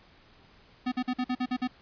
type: tone bursts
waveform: square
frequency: 251.5 Hz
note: B3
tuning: 32 cents sharp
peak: -27 dBFS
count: 8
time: 0.86-1.676 s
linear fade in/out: 10 ms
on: 60 ms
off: 48 ms
effects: pink hiss -58 dBFS RMS until 1.81 s + resampled to 11025 Hz